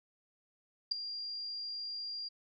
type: tone with ADSR envelope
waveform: sine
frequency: 4782 Hz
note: D8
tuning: 30 cents sharp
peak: -24 dBFS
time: 0.91-2.29 s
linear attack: 10 ms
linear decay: 4 ms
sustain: -14 dB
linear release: 15 ms
effects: none